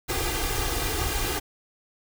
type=noise with comb filter; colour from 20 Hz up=pink; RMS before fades=-27 dBFS; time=0.08-1.4 s; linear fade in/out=20 ms; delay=2.5 ms; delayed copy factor=+0.85; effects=none